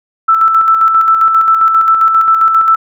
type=tone with tremolo; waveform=sine; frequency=1323 Hz; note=E6; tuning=6 cents sharp; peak=-4 dBFS; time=0.28-2.76 s; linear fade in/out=10 ms; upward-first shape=square; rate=7.5 Hz; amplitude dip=40%; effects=none

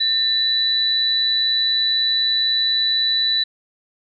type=tone pair together; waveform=sine; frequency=1801 / 3962 Hz; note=A6 / B7; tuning=+40 / +5 cents; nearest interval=octave + major second; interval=1365 cents; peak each=-27 / -16 dBFS; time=0-3.44 s; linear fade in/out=10 ms; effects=none

